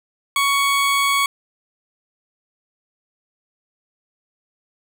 20% pulse tone, 1116 Hz, C#6, 11 cents sharp, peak -11 dBFS, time 0.36-1.26 s, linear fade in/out 2 ms, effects none

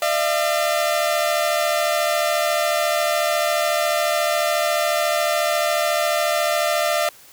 sawtooth tone pair together, 605 / 679.1 Hz, D#5 / F5, -49 / -49 cents, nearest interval major second, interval 200 cents, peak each -17 dBFS, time 0.02-7.09 s, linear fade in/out 2 ms, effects white hiss -47 dBFS RMS until 7.32 s

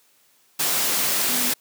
sine tone in noise, 246.9 Hz, B3, in tune, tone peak -31 dBFS, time 1.29-1.51 s, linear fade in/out 10 ms, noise white, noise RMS -22 dBFS, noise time 0.59-1.54 s, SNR -12 dB, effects white hiss -60 dBFS RMS until 1.6 s + high-pass 150 Hz 12 dB/octave

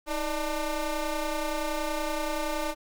20% pulse ring-modulated tone, 301.3 Hz, D4, 44 cents sharp, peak -20 dBFS, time 0.06-2.75 s, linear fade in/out 50 ms, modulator 286 Hz, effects none

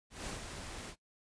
pink noise with ADSR envelope, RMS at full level -40 dBFS, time 0.1-0.96 s, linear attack 170 ms, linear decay 120 ms, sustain -5 dB, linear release 73 ms, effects noise-tail reverb RT60 0.1 s tail -19 dB re dry + resampled to 22050 Hz

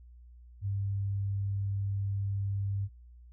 sine tone, 99.3 Hz, G2, 23 cents sharp, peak -29 dBFS, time 0.61-2.89 s, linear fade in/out 50 ms, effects added 60 Hz sine -50 dBFS peak until 3.32 s

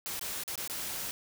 white noise with dropouts, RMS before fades -37 dBFS, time 0.06-1.11 s, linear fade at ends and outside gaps 0 ms, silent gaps 0.194-0.212 / 0.436-0.478 / 0.556-0.577 / 0.676-0.698 s, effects none

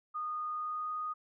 sine tone with pitch glide, 1230 to 1239.3 Hz, D#6 to D#6, -20 to -7 cents, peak -34 dBFS, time 0.14-1.14 s, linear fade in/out 20 ms, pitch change +13 cents, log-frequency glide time 0.53-0.89 s, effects none

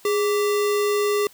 sine tone with sample-and-hold, 413.7 Hz, G#4, 7 cents flat, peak -18 dBFS, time 0.05-1.27 s, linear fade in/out 2 ms, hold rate 1575 Hz, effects white hiss -51 dBFS RMS until 1.33 s

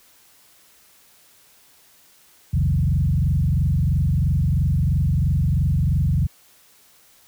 sine tone with frequency modulation, 109.6 Hz, A2, 6 cents flat, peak -16 dBFS, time 2.53-6.27 s, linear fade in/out 10 ms, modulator 23 Hz, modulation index 2.3, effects white hiss -54 dBFS RMS until 7.27 s

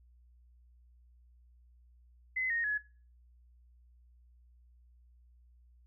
sine tone with pitch steps, 2037 / 1857.2 / 1693.2 Hz, C7 / A#6 / G#6, -47 / -7 / +33 cents, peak -30 dBFS, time 2.36-2.78 s, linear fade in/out 10 ms, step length 140 ms, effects noise-tail reverb RT60 0.4 s tail -20 dB re dry + added 60 Hz sine -59 dBFS peak until 5.86 s

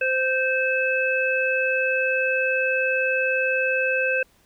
harmonic tone, 520 Hz, C5, 11 cents flat, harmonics 1 / 3 / 5, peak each -24 / -24 / -24 dBFS, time 0.01-4.23 s, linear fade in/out 5 ms, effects pink hiss -60 dBFS RMS until 4.45 s

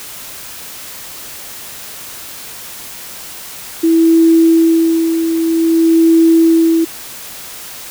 sine tone with tremolo, 328.5 Hz, E4, 6 cents flat, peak -5 dBFS, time 3.83-6.85 s, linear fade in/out 10 ms, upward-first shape sine, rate 0.52 Hz, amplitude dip 55%, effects white hiss -30 dBFS RMS until 7.9 s

